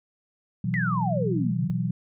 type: chord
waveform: sine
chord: B suspended fourth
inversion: none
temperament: just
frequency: 123.47 / 164.63 / 185.21 Hz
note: B2 / E3 / F#3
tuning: 0 / -2 / +2 cents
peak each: -28 dBFS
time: 0.64-1.91 s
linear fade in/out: 5 ms
type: exponential sweep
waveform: sine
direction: down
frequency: 2059 to 116.54 Hz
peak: -26 dBFS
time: 0.74-1.7 s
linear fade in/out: 0 ms
effects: none